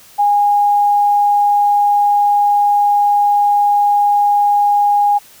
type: tone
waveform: sine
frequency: 820 Hz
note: G#5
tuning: 22 cents flat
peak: -9 dBFS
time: 0.18-5.19 s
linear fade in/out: 20 ms
effects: white hiss -43 dBFS RMS until 5.4 s